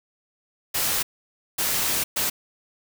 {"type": "noise bursts at uneven times", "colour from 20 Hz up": "white", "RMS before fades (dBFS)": -24, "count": 3, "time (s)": [[0.74, 1.03], [1.58, 2.04], [2.16, 2.3]], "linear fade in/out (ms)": 10, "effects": []}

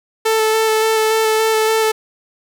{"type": "tone with vibrato", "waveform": "sawtooth", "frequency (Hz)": 440, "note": "A4", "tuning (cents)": 0, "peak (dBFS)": -9, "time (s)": [0.25, 1.92], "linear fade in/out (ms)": 10, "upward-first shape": "square", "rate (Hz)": 3.5, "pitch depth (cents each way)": 11, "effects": []}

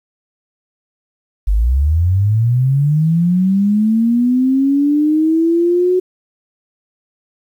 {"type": "linear sweep", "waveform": "sine", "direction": "up", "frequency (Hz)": [46.25, 369.7], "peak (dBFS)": -10, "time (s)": [1.47, 6], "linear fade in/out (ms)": 10, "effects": ["8-bit"]}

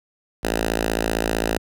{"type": "tone with notch filter", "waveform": "5% pulse", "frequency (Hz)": 55.5, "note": "A1", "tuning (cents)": 16, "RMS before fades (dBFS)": -23, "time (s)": [0.43, 1.58], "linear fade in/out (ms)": 10, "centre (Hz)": 120, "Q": 0.85, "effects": []}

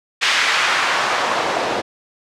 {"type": "noise with band-pass filter sweep", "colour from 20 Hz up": "white", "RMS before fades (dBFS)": -18, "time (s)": [0.21, 1.82], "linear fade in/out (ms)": 20, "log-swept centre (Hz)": [2200, 520], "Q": 1.1, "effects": ["low-pass 6000 Hz 12 dB/octave"]}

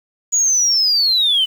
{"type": "linear sweep", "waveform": "sine", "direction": "down", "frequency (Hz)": [6860, 2962], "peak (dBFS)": -11, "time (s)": [0.32, 1.46], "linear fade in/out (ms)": 20, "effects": ["tanh soft clip ceiling -8 dBFS", "7-bit"]}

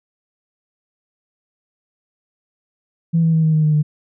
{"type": "tone with pitch steps", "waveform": "sine", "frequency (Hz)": [165.7, 163.04, 160.43, 157.85, 155.32, 152.83, 150.38], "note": ["E3", "E3", "E3", "D#3", "D#3", "D#3", "D3"], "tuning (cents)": [9, -19, -47, 25, -3, -31, 41], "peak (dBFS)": -11, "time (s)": [3.13, 3.83], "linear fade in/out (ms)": 20, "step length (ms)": 100, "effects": ["tanh soft clip ceiling -7 dBFS"]}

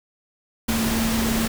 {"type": "tone in noise", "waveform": "sine", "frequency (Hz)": 225.4, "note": "A3", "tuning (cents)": 42, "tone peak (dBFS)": -22, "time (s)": [0.68, 1.48], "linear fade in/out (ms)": 10, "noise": "pink", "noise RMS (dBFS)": -25, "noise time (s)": [0.68, 1.48], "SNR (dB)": 0, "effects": []}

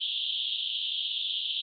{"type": "band-pass noise", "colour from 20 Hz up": "pink", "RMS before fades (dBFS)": -32, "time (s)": [0, 1.62], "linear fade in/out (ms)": 20, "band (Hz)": [3000, 3700], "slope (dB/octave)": 96, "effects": []}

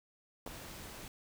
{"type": "noise", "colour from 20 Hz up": "pink", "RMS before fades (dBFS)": -48, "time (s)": [0.46, 1.08], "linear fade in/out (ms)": 2}
{"type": "clicks", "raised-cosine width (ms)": 1, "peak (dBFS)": -30, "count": 2, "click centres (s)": [0.465, 0.476]}
{"effects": []}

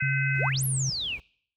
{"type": "harmonic tone", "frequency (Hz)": 511, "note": "C5", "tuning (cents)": -41, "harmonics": [3, 4, 5], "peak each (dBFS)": [-29, -30, -31], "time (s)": [0, 0.5], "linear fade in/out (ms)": 10}
{"type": "tone with pitch glide", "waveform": "sine", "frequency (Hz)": [136, 132.74], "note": ["C#3", "C3"], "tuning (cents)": [-33, 25], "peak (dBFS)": -25, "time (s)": [0.02, 0.9], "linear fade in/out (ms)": 5, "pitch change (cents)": -42, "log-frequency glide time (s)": [0.35, 0.6]}
{"type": "noise", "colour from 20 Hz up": "brown", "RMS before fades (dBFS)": -45, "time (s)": [0.35, 1.2], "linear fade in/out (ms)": 0}
{"type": "exponential two-way sweep", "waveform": "sine", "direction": "up then down", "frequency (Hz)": [296.8, 11840, 2206], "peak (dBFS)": -28, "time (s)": [0.38, 1.19], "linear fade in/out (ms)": 50, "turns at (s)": 0.64}
{"effects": ["noise-tail reverb RT60 0.6 s tail -24 dB re dry", "high-pass 60 Hz 12 dB/octave"]}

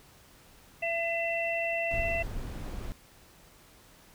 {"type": "harmonic tone", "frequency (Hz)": 672, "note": "E5", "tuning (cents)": 33, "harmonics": [1, 3, 4], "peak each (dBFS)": [-31, -35, -32], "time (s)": [0.82, 2.23], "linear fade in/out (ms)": 10}
{"type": "noise", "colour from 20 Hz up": "brown", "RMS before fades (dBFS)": -36, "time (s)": [1.91, 2.92], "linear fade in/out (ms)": 0}
{"effects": ["pink hiss -57 dBFS RMS until 4.14 s"]}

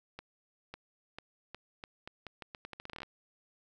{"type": "accelerating click train", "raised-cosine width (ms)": 0.3, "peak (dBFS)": -27, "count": 20, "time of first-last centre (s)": [0.19, 3.032], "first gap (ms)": 550, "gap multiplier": 0.81, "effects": ["11-bit"]}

